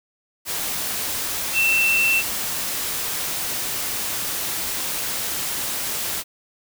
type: tone in noise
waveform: sine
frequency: 2684 Hz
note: E7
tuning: 31 cents sharp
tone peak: -16 dBFS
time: 1.53-2.23 s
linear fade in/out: 50 ms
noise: white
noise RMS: -26 dBFS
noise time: 0.45-6.24 s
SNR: +7 dB
effects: none